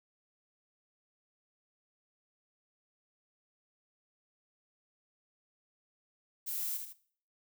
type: noise with echo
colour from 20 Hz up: violet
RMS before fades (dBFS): -37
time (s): 6.46-6.78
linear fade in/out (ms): 20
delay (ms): 78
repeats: 2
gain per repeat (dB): -6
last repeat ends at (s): 6.936
effects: noise-tail reverb RT60 0.5 s tail -17 dB re dry